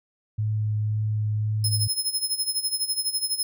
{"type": "tone with vibrato", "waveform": "sine", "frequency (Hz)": 106.9, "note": "A2", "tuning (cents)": -49, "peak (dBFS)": -22, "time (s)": [0.38, 1.88], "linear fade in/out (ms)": 10, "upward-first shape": "triangle", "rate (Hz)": 1.9, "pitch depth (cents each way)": 11}
{"type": "tone with tremolo", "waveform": "20% pulse", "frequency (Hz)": 5160, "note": "E8", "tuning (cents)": -38, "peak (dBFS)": -16, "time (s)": [1.64, 3.43], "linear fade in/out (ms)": 2, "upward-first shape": "sine", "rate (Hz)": 12, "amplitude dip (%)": 80}
{"effects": []}